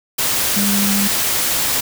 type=tone in noise; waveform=sine; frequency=201.4 Hz; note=G3; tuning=47 cents sharp; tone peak=-17 dBFS; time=0.56-1.08 s; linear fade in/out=10 ms; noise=white; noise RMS=-18 dBFS; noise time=0.18-1.81 s; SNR=-2 dB; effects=none